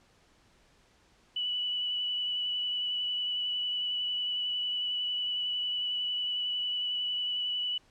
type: tone with vibrato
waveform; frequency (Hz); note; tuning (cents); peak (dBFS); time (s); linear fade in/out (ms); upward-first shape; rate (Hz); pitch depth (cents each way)
sine; 2960; F#7; 0; -29; 1.36-7.78; 5; sine; 11; 14
effects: pink hiss -64 dBFS RMS until 7.9 s + low-pass 7000 Hz 12 dB/octave